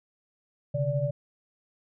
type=tone cluster; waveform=sine; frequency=130.7 / 143.9 / 581 Hz; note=C3 / D3 / D5; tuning=-1 / -35 / -19 cents; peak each=-29 dBFS; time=0.74-1.11 s; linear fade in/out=10 ms; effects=none

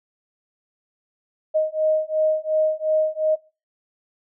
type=beating tone pair; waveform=sine; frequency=622.3 / 625.1 Hz; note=D#5 / D#5; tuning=0 / +8 cents; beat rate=2.8 Hz; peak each=-21 dBFS; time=1.54-3.36 s; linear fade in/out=20 ms; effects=noise-tail reverb RT60 0.3 s tail -20 dB re dry

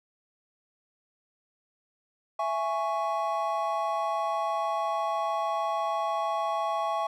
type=chord; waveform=triangle; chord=C# minor; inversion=first; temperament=just; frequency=665.2 / 831.5 / 1108.7 Hz; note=E5 / G#5 / C#6; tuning=+16 / +2 / 0 cents; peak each=-29 dBFS; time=2.39-7.07 s; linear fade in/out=5 ms; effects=none

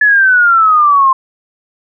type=exponential sweep; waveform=sine; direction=down; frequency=1726 to 1046.5 Hz; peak=-5 dBFS; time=0.01-1.13 s; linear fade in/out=5 ms; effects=none

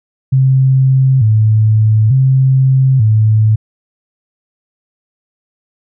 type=tone with vibrato; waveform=sine; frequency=120 Hz; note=B2; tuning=49 cents flat; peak=-6 dBFS; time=0.32-3.56 s; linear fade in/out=10 ms; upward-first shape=square; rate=0.56 Hz; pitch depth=170 cents each way; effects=none

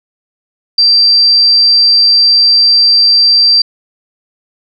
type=tone; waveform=sine; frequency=4699 Hz; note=D8; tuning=in tune; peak=-4 dBFS; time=0.78-3.62 s; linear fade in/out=5 ms; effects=none

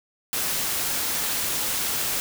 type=noise; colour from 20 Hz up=white; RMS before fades=-26 dBFS; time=0.33-2.2 s; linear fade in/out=0 ms; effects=none

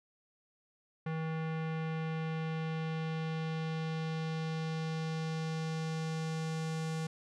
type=tone with low-pass filter sweep; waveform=square; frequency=160 Hz; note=D#3; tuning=49 cents sharp; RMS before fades=-36 dBFS; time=1.06-7.07 s; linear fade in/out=5 ms; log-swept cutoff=2100 to 7900 Hz; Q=1.2; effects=none

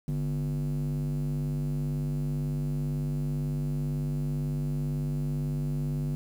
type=tone with band-pass filter; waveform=square; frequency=49 Hz; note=G1; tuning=in tune; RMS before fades=-30 dBFS; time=0.08-6.15 s; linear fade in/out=0 ms; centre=180 Hz; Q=8.6; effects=9-bit

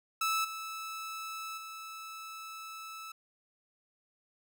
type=tone with level steps; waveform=sawtooth; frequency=1310 Hz; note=E6; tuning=11 cents flat; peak=-25 / -35 / -39 dBFS; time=0.21-3.12 s; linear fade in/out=5 ms; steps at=0.44 / 1.57 s; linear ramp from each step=10 ms; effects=none

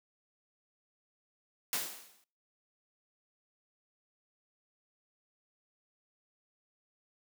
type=noise with exponential decay; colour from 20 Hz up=white; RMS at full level=-31 dBFS; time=1.73-2.24 s; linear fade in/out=1 ms; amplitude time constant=110 ms; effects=noise-tail reverb RT60 0.5 s tail -25 dB re dry + high-pass 200 Hz 12 dB/octave

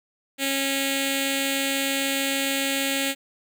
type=tone with notch filter; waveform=5% pulse; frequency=273.5 Hz; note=C#4; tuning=23 cents flat; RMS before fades=-25 dBFS; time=0.38-3.15 s; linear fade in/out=50 ms; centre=1100 Hz; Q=0.6; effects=none

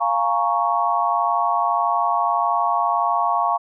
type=chord; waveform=sine; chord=Bb minor seventh; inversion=second; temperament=equal; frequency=698.5 / 830.6 / 932.3 / 1108.7 Hz; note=F5 / Ab5 / Bb5 / Db6; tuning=0 / 0 / 0 / 0 cents; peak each=-22 / -25 / -23 / -21 dBFS; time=0-3.58 s; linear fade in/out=20 ms; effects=none

